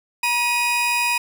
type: tone pair together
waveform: 40% pulse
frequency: 956.3 / 2489 Hz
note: A#5 / D#7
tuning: +44 / 0 cents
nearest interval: octave + perfect fourth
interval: 1656 cents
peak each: -22 / -19 dBFS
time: 0.23-1.18 s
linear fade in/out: 5 ms
effects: none